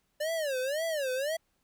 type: tone with vibrato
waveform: square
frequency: 580 Hz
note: D5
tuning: 22 cents flat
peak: -30 dBFS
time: 0.2-1.37 s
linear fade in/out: 10 ms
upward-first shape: sine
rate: 1.9 Hz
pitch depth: 230 cents each way
effects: pink hiss -75 dBFS RMS until 1.63 s